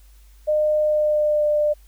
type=tone with pitch glide; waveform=sine; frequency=608 to 597.6 Hz; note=D#5 to D5; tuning=-40 to +30 cents; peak=-16 dBFS; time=0.47-1.74 s; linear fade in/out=20 ms; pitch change=-30 cents; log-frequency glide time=0.81-1.48 s; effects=added 50 Hz sine -46 dBFS peak until 1.87 s + white hiss -59 dBFS RMS until 1.87 s